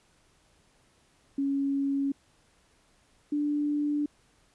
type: tone pair in turn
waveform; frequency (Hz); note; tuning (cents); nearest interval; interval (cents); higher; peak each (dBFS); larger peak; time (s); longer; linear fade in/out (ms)
sine; 277.2 / 293.7; C#4 / D4; 0 / 0; minor second; 100; second; -25; neither; 1.38-2.12 / 3.32-4.06; neither; 5
effects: pink hiss -65 dBFS RMS until 4.54 s + resampled to 24000 Hz